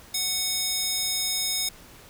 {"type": "tone with high-pass filter", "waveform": "square", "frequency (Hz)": 740, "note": "F#5", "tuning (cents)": 0, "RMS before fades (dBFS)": -27, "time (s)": [0.14, 1.69], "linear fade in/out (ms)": 5, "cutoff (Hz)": 4500, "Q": 1.3, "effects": ["pink hiss -49 dBFS RMS until 2.09 s"]}